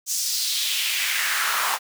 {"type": "noise with high-pass filter sweep", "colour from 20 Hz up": "pink", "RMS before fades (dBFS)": -24, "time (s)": [0.06, 1.79], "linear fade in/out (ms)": 50, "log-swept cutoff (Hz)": [6600, 950], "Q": 2.4, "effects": []}